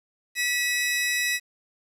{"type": "tone pair together", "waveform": "sawtooth", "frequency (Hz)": [1951, 2552], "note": ["B6", "D#7"], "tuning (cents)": [-22, 43], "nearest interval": "perfect fourth", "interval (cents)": 465, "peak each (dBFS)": [-21, -25], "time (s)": [0.35, 1.4], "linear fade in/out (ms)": 50, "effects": ["resampled to 32000 Hz", "9-bit"]}